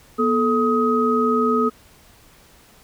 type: tone cluster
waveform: sine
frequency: 241.6 / 436.6 / 1260 Hz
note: B3 / A4 / D#6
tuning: -38 / -13 / +21 cents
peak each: -20 dBFS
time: 0.18-1.7 s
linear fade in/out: 20 ms
effects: pink hiss -51 dBFS RMS until 2.83 s